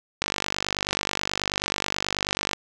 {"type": "click train", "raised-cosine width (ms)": 0.2, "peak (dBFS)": -6, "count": 115, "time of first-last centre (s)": [0.22, 2.532], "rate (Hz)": 49.3, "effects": []}